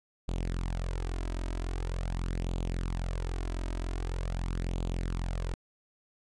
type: tone with flanger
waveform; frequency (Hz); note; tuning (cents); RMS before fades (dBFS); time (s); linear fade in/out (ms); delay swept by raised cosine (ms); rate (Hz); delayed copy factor
sawtooth; 43.65; F1; 0; -33; 0.28-5.54; 0; 0.27 to 3.17; 0.44; +0.6
effects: resampled to 22050 Hz